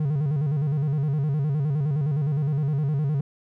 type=tone with vibrato; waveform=triangle; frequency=145.2 Hz; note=D3; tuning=19 cents flat; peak=-19 dBFS; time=0-3.21 s; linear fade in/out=5 ms; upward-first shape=square; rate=9.7 Hz; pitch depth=100 cents each way; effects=none